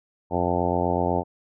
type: harmonic tone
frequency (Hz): 88.1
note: F2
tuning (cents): +16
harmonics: 1 / 2 / 3 / 4 / 5 / 6 / 7 / 8 / 9 / 10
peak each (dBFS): -30 / -30 / -30 / -30 / -30 / -30 / -30 / -30 / -30 / -30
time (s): 0.3-1.24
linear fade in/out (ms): 50
effects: none